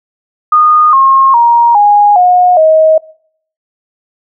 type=tone with pitch steps; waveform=sine; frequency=1228 / 1075.2 / 941.5 / 824.3 / 721.8 / 632 Hz; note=D#6 / C6 / A#5 / G#5 / F#5 / D#5; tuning=-23 / +47 / +17 / -13 / -43 / +27 cents; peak=-3 dBFS; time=0.52-2.98 s; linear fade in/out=5 ms; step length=410 ms; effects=noise-tail reverb RT60 0.6 s tail -23 dB re dry